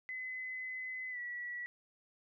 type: tone with pitch glide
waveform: sine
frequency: 2027 to 1941.1 Hz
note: B6 to B6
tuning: +45 to -30 cents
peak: -39 dBFS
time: 0.09-1.66 s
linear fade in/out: 0 ms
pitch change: -75 cents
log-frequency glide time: 1.1-1.19 s
effects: none